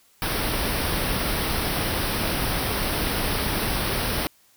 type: band-stop noise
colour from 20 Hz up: pink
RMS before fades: -25 dBFS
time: 0.22-4.27 s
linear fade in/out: 0 ms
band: 5700 to 8800 Hz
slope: 96 dB/octave
effects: white hiss -59 dBFS RMS until 4.56 s